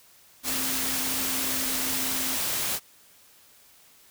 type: tone in noise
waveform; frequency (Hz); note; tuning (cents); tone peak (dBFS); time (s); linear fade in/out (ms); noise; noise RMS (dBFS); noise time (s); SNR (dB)
sine; 261.6; C4; 0; -37; 0.43-2.38; 50; white; -28; 0.43-2.8; -12
effects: white hiss -56 dBFS RMS until 4.1 s